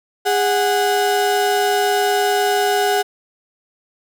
35% pulse tone pair together, 409.5 / 739 Hz, G#4 / F#5, -24 / -2 cents, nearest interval minor seventh, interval 1022 cents, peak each -16 dBFS, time 0.25-3.03 s, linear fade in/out 20 ms, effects none

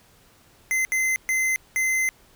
square tone bursts at uneven times, 2062 Hz, C7, 26 cents flat, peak -21 dBFS, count 4, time 0.71-0.85 / 0.92-1.16 / 1.29-1.56 / 1.76-2.09 s, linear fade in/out 0 ms, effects pink hiss -56 dBFS RMS until 2.35 s

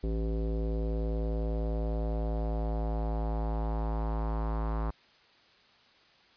square tone with low-pass filter sweep, 55 Hz, A1, in tune, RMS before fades -31 dBFS, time 0.03-4.91 s, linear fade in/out 10 ms, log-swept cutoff 410 to 1100 Hz, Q 2.6, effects white hiss -61 dBFS RMS until 6.36 s + resampled to 11025 Hz

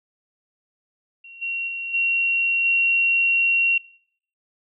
sine tone with level steps, 2742 Hz, F7, 32 cents flat, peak -40 / -24 / -27 / -18 / -16 dBFS, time 1.24-3.78 s, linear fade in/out 5 ms, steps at 1.41 / 1.67 / 1.93 / 2.64 s, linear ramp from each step 20 ms, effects noise-tail reverb RT60 0.6 s tail -21 dB re dry

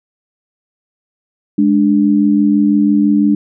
sine tone pair together, 207.7 / 293.7 Hz, G#3 / D4, 0 / 0 cents, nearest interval tritone, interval 600 cents, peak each -11 dBFS, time 1.58-3.35 s, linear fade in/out 5 ms, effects none

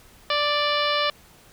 harmonic tone, 587.3 Hz, D5, in tune, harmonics 1 / 2 / 3 / 4 / 5 / 6 / 7 / 8 / 9, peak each -26 / -25 / -30 / -30 / -29 / -30 / -32 / -36 / -37 dBFS, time 0.3-1.1 s, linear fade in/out 2 ms, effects pink hiss -52 dBFS RMS until 1.52 s

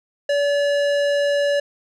square tone with low-pass filter, 573 Hz, D5, 43 cents flat, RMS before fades -19 dBFS, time 0.29-1.6 s, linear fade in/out 5 ms, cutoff 5500 Hz, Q 0.52, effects none

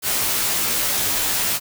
white noise with comb filter, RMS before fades -21 dBFS, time 0.02-1.6 s, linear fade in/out 50 ms, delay 15 ms, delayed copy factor -0.85, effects none

